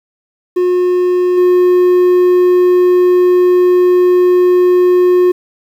triangle tone with level steps, 360 Hz, F#4, 47 cents flat, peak -7 / -4 dBFS, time 0.56-5.32 s, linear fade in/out 10 ms, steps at 1.37 s, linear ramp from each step 10 ms, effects 7-bit

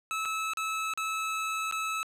25% pulse tone with dropouts, 1301 Hz, E6, 23 cents flat, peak -26 dBFS, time 0.11-2.03 s, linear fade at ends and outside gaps 0 ms, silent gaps 0.252-0.256 / 0.535-0.572 / 0.937-0.975 / 1.712-1.724 s, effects low-pass 11000 Hz 12 dB/octave

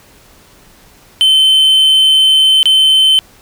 triangle tone with dropouts, 3076 Hz, G7, 33 cents flat, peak -4 dBFS, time 1.21-3.19 s, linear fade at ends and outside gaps 0 ms, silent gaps 2.63-2.656 s, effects pink hiss -44 dBFS RMS until 3.41 s

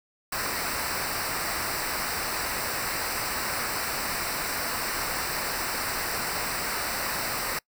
pink noise with comb filter, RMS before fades -30 dBFS, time 0.32-7.59 s, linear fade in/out 5 ms, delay 0.3 ms, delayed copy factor -0.75, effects noise-tail reverb RT60 0.1 s tail -25 dB re dry

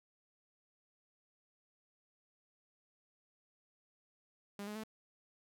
sawtooth tone with pitch steps, 202.2 / 210.2 / 218.5 Hz, G#3 / G#3 / A3, -46 / +21 / -12 cents, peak -38 dBFS, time 4.59-4.836 s, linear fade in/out 2 ms, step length 82 ms, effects none

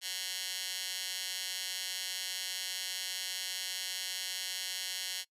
15% pulse tone with high-pass filter, 185 Hz, F#3, in tune, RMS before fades -38 dBFS, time 0.01-5.25 s, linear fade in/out 50 ms, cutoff 3400 Hz, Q 1.3, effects noise-tail reverb RT60 0.1 s tail -24 dB re dry + resampled to 32000 Hz

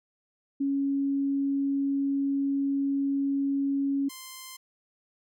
sine / 5% pulse tone pair in turn, 277.2 / 1042.9 Hz, C#4 / C6, 0 / -6 cents, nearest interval octave + major seventh, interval 2294 cents, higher second, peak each -24 / -29 dBFS, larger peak first, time 0.6-4.09 / 4.09-4.57 s, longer first, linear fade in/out 10 ms, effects none

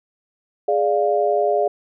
sine chord, D diminished, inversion second, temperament equal, 415.3 / 587.3 / 698.5 Hz, Ab4 / D5 / F5, 0 / 0 / 0 cents, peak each -20 dBFS, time 0.68-1.68 s, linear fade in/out 5 ms, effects none

